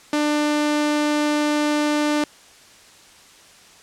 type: tone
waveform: sawtooth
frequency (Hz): 297.8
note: D4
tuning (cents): +24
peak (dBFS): -14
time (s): 0.13-2.24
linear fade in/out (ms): 2
effects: white hiss -48 dBFS RMS until 3.82 s + low-pass 8000 Hz 12 dB/octave